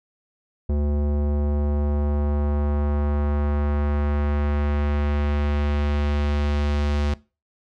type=tone with low-pass filter sweep; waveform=square; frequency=73 Hz; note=D2; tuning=10 cents flat; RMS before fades=-22 dBFS; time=0.69-7.14 s; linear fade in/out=5 ms; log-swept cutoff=490 to 4900 Hz; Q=0.91; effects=noise-tail reverb RT60 0.3 s tail -20 dB re dry